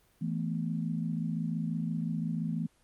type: chord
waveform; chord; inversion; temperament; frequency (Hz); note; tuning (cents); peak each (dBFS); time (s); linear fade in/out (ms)
sine; E suspended fourth; none; equal with one note detuned; 164.81 / 220 / 245.8; E3 / A3 / B3; 0 / 0 / -8; -32 / -35 / -38; 0.21-2.67; 10
effects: pink hiss -67 dBFS RMS until 2.83 s + Opus 24 kbps